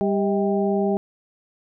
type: harmonic tone with a mistuned harmonic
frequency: 198.3 Hz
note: G3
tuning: 20 cents sharp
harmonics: 1 / 2 / 3 / 4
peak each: -22 / -22 / -27 / -29 dBFS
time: 0.01-0.97 s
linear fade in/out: 0 ms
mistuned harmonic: 3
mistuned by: +110 cents
effects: none